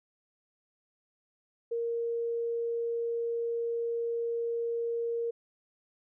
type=tone; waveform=sine; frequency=466.2 Hz; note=A#4; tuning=in tune; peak=-29 dBFS; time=1.71-5.31 s; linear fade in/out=10 ms; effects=none